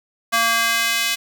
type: tone with high-pass filter sweep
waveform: square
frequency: 229.7 Hz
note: A#3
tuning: 25 cents flat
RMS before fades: -19 dBFS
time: 0.32-1.16 s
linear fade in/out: 20 ms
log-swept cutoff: 1100 to 2600 Hz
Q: 1.2
effects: none